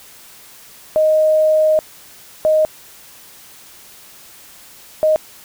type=tone bursts at uneven times; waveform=sine; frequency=622.3 Hz; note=D#5; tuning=in tune; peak=-10 dBFS; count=3; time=0.96-1.79 / 2.45-2.65 / 5.03-5.16 s; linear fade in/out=0 ms; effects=white hiss -42 dBFS RMS until 5.44 s